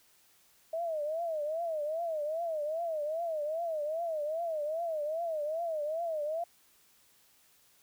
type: tone with vibrato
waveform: sine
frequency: 635 Hz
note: D#5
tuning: 35 cents sharp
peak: -31 dBFS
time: 0.73-6.44 s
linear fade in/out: 5 ms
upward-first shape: triangle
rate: 2.5 Hz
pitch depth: 160 cents each way
effects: white hiss -65 dBFS RMS until 7.82 s